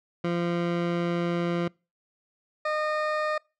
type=tone pair in turn; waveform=20% pulse; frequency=172.4 / 612.2 Hz; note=F3 / D#5; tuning=-22 / -28 cents; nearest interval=octave + minor seventh; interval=2194 cents; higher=second; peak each=-20 dBFS; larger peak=neither; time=0.24-1.68 / 2.65-3.38 s; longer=first; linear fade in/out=5 ms; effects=noise-tail reverb RT60 0.3 s tail -26 dB re dry + low-pass 3000 Hz 12 dB/octave